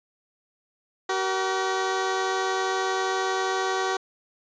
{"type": "tone pair together", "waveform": "15% pulse", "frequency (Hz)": [380, 472.5], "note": ["F#4", "A#4"], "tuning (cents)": [46, 23], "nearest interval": "major third", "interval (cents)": 377, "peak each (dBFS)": [-18, -25], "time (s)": [1.09, 3.97], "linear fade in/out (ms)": 5, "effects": ["resampled to 16000 Hz"]}